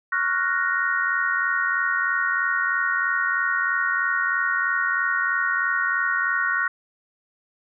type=chord; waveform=sine; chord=Gb major seventh; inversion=second; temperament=equal; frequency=1108.7 / 1396.9 / 1480 / 1864.7 Hz; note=Db6 / F6 / Gb6 / Bb6; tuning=0 / 0 / 0 / 0 cents; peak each=-28 / -27 / -24 / -25 dBFS; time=0.12-6.68 s; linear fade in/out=5 ms; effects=none